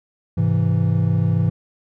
triangle chord, Ab augmented, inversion none, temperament equal, 103.83 / 130.81 / 164.81 Hz, Ab2 / C3 / E3, 0 / 0 / 0 cents, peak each -17 / -20 / -17 dBFS, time 0.37-1.5 s, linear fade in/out 10 ms, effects none

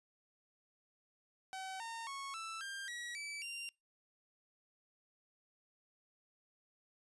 sawtooth tone with pitch steps, 761 / 915.5 / 1101.4 / 1325 / 1594 / 1917.6 / 2307 / 2775 Hz, F#5 / A#5 / C#6 / E6 / G6 / A#6 / D7 / F7, +48 / -32 / -11 / +9 / +28 / +48 / -31 / -12 cents, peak -39 dBFS, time 1.53-3.69 s, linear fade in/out 0 ms, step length 270 ms, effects noise-tail reverb RT60 0.2 s tail -26 dB re dry + resampled to 24000 Hz

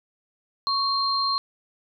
sine tone pair together, 1108.7 / 4183 Hz, C#6 / C8, 0 / -1 cents, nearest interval octave + major seventh, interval 2299 cents, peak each -24 dBFS, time 0.67-1.38 s, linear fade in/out 0 ms, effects none

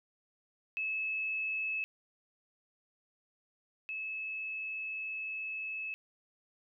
sine tone pair in turn, 2597 / 2597 Hz, E7 / E7, -26 / -26 cents, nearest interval unison, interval 0 cents, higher neither, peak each -32 / -36 dBFS, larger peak first, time 0.77-1.84 / 3.89-5.94 s, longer second, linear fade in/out 0 ms, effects none

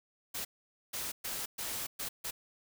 white noise bursts at uneven times, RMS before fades -38 dBFS, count 6, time 0.34-0.45 / 0.93-1.12 / 1.24-1.46 / 1.58-1.87 / 1.99-2.09 / 2.24-2.31 s, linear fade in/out 10 ms, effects none

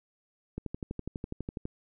click train, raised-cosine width 3 ms, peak -22 dBFS, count 14, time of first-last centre 0.58-1.654 s, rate 12.1 Hz, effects none

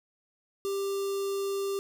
square tone with notch filter, 394.8 Hz, G4, 12 cents sharp, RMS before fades -31 dBFS, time 0.65-1.79 s, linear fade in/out 0 ms, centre 1900 Hz, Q 0.85, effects none

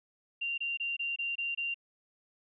sine tone bursts, 2774 Hz, F7, 12 cents flat, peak -31 dBFS, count 7, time 0.41-1.744 s, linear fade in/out 10 ms, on 170 ms, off 24 ms, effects none

